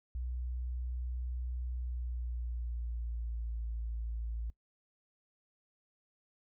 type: tone with pitch glide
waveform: sine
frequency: 61.7 to 56.58 Hz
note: B1 to A1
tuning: -1 to +49 cents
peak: -34 dBFS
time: 0.15-4.5 s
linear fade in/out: 0 ms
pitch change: -150 cents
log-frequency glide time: 1.72-3.63 s
effects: noise-tail reverb RT60 0.1 s tail -21 dB re dry + tanh soft clip ceiling -30 dBFS